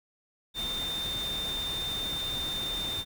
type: tone in noise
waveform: sine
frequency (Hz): 3607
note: A7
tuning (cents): +42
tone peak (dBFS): -31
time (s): 0.54-3.05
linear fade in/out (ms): 50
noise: pink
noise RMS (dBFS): -39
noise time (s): 0.54-3.05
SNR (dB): +5
effects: none